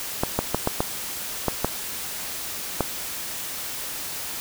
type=clicks; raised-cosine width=1 ms; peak=-6 dBFS; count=8; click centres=0.235 / 0.39 / 0.546 / 0.674 / 0.805 / 1.483 / 1.646 / 2.807 s; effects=white hiss -32 dBFS RMS until 4.4 s